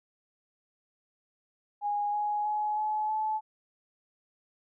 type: tone with pitch steps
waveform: sine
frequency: 824 / 834.1 / 844.2 / 854.5 / 865 Hz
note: G#5 / G#5 / G#5 / G#5 / A5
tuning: -14 / +7 / +28 / +49 / -30 cents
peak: -27 dBFS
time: 1.81-3.41 s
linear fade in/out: 50 ms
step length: 320 ms
effects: none